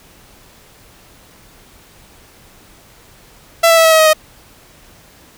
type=tone with pitch steps; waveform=sawtooth; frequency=668 / 660.3 / 652.7 / 645.2 / 637.8 / 630.5 / 623.3 Hz; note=E5 / E5 / E5 / E5 / D#5 / D#5 / D#5; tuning=+23 / +3 / -17 / -37 / +43 / +23 / +3 cents; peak=-3 dBFS; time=3.63-4.134 s; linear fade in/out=10 ms; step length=72 ms; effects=pink hiss -45 dBFS RMS until 5.37 s